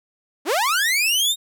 sawtooth linear sweep, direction up, 247.7 to 3757 Hz, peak -14 dBFS, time 0.45-1.36 s, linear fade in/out 50 ms, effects none

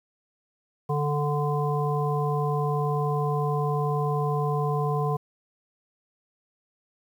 harmonic tone, 146.83 Hz, D3, in tune, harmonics 1 / 3 / 5 / 7, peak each -25 / -29 / -32 / -31 dBFS, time 0.89-5.17 s, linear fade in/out 10 ms, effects 9-bit

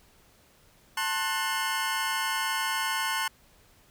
25% pulse chord, F# diminished, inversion first, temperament just, 888 / 1065.6 / 1480 Hz, A5 / C6 / F#6, +16 / +31 / 0 cents, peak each -28 dBFS, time 0.97-3.28 s, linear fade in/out 5 ms, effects pink hiss -60 dBFS RMS until 3.9 s

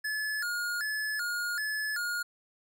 square tone with vibrato, 1568 Hz, G6, in tune, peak -31 dBFS, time 0.04-2.23 s, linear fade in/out 10 ms, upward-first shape square, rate 1.3 Hz, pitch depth 160 cents each way, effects none

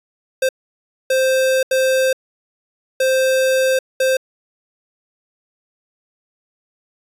square tone bursts at uneven times, 523.3 Hz, C5, in tune, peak -14 dBFS, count 5, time 0.42-0.49 / 1.1-1.63 / 1.71-2.13 / 3-3.79 / 4-4.17 s, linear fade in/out 5 ms, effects resampled to 32000 Hz

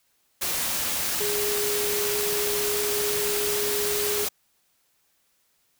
sine tone in noise, 413.9 Hz, G#4, 6 cents flat, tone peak -27 dBFS, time 1.2-4.25 s, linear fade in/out 10 ms, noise white, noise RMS -27 dBFS, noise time 0.41-4.29 s, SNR -3 dB, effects white hiss -68 dBFS RMS until 5.79 s

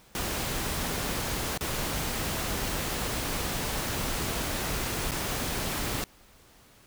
pink noise with dropouts, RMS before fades -31 dBFS, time 0.15-6.04 s, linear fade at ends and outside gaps 1 ms, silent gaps 1.576-1.609 / 5.111-5.117 s, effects pink hiss -57 dBFS RMS until 6.86 s

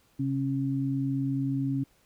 sine tone pair together, 134.38 / 273.3 Hz, C3 / C#4, +47 / -24 cents, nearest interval octave, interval 1229 cents, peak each -29 / -28 dBFS, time 0.19-1.84 s, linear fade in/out 10 ms, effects pink hiss -65 dBFS RMS until 2.05 s

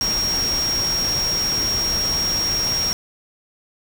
sine tone in noise, 5588 Hz, F8, in tune, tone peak -19 dBFS, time 0.01-2.93 s, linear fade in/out 0 ms, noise pink, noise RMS -28 dBFS, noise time 0.01-2.93 s, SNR +6 dB, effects none

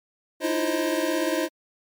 square tone cluster, 306.3 / 326.7 / 343.8 / 530 / 628 Hz, D#4 / E4 / F4 / C5 / D#5, -27 / -15 / -27 / +22 / +16 cents, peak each -30 dBFS, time 0.4-1.49 s, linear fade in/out 50 ms, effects MP3 96 kbps

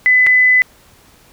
sine tone with dropouts, 2007 Hz, B6, 27 cents sharp, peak -7 dBFS, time 0.06-0.62 s, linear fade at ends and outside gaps 0 ms, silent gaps 0.265-0.269 s, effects pink hiss -48 dBFS RMS until 1.32 s

